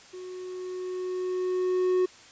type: tone with level ramp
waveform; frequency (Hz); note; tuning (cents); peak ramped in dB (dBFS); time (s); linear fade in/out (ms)
triangle; 367; F#4; -14; -36 to -18; 0.13-2.06; 10
effects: white hiss -51 dBFS RMS until 2.31 s + resampled to 16000 Hz